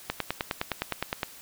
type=click train; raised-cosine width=0.3 ms; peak=-11 dBFS; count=12; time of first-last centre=0.1-1.232 s; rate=9.72 Hz; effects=white hiss -48 dBFS RMS until 1.41 s